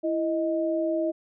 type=tone pair together; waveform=sine; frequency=331.8 / 625.6 Hz; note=E4 / D#5; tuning=+11 / +9 cents; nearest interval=major seventh; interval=1098 cents; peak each=-26 dBFS; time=0.03-1.12 s; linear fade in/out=20 ms; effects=none